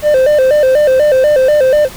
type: tone with vibrato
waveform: triangle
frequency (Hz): 558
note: C#5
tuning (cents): +11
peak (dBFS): -4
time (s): 0.02-1.89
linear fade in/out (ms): 50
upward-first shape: square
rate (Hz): 4.1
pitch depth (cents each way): 120
effects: pink hiss -31 dBFS RMS until 1.96 s